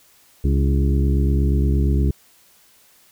harmonic tone with a mistuned harmonic, 68.5 Hz, C#2, 20 cents flat, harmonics 1 / 2 / 3 / 4 / 5 / 6, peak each -16 / -22 / -26 / -28 / -30 / -32 dBFS, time 0.44-2.11 s, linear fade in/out 5 ms, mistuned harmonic 4, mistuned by +58 cents, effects white hiss -54 dBFS RMS until 3.11 s

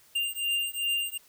square beating tone pair, 2794 / 2796.6 Hz, F7 / F7, 0 / +2 cents, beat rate 2.6 Hz, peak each -31 dBFS, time 0.15-1.18 s, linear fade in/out 10 ms, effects white hiss -59 dBFS RMS until 1.28 s

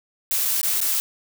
blue noise with dropouts, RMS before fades -22 dBFS, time 0.31-1 s, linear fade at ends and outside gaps 0 ms, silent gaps 0.452-0.456 / 0.614-0.631 / 0.804-0.814 s, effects none

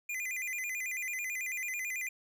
square tone with vibrato, 2217 Hz, C#7, in tune, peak -35 dBFS, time 0.09-2.09 s, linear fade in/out 5 ms, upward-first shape square, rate 9.1 Hz, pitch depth 150 cents each way, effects none

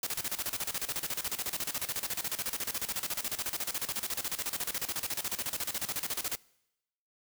white noise with tremolo, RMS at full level -33 dBFS, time 0.03-6.36 s, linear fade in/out 2 ms, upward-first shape square, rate 14 Hz, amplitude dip 80%, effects noise-tail reverb RT60 0.9 s tail -24 dB re dry

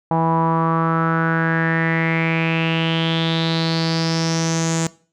sawtooth tone with low-pass filter sweep, 163.7 Hz, E3, 12 cents flat, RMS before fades -19 dBFS, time 0.11-4.87 s, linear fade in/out 0 ms, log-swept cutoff 880 to 7200 Hz, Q 6.3, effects noise-tail reverb RT60 0.4 s tail -20 dB re dry

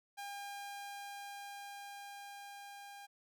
sawtooth tone with level ramp, 805 Hz, G5, 46 cents sharp, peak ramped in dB -39 to -46 dBFS, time 0.17-3.07 s, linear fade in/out 20 ms, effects none

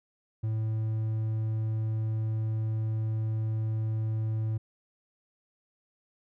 triangle tone, 110 Hz, A2, in tune, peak -25 dBFS, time 0.43-4.58 s, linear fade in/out 10 ms, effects none

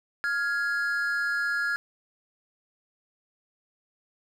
triangle tone pair together, 1405 / 1668.6 Hz, F6 / G#6, +10 / +8 cents, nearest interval minor third, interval 298 cents, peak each -26 dBFS, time 0.24-1.76 s, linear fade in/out 0 ms, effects none

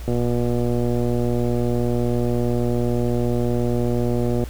click train, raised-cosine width 2 ms, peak -10 dBFS, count 524, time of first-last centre 0.08-4.438 s, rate 120 Hz, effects added 60 Hz sine -30 dBFS peak until 4.49 s + pink hiss -43 dBFS RMS until 4.49 s

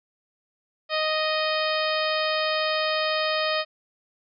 harmonic tone, 622 Hz, D#5, 1 cent flat, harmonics 1 / 2 / 3 / 4 / 5 / 6 / 7 / 8, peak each -26 / -29 / -31 / -32 / -33 / -34 / -34 / -35 dBFS, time 0.89-3.65 s, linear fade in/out 50 ms, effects none

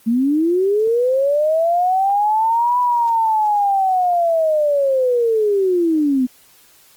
sine linear two-way sweep, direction up then down, 220 to 990 to 246.7 Hz, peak -13 dBFS, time 0.06-6.27 s, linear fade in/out 20 ms, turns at 2.79 s, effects white hiss -50 dBFS RMS until 6.96 s + Opus 24 kbps

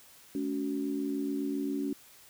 sine tone cluster, 215.9 / 283.2 / 372.1 Hz, A3 / C#4 / F#4, -33 / +37 / +10 cents, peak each -38 / -31 / -38 dBFS, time 0.35-1.93 s, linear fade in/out 2 ms, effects white hiss -56 dBFS RMS until 2.29 s

